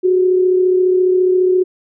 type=tone pair together; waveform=sine; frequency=367.3 / 401.9 Hz; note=F#4 / G4; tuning=-13 / +43 cents; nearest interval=major second; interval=156 cents; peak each=-10 / -22 dBFS; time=0.03-1.64 s; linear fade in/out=20 ms; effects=none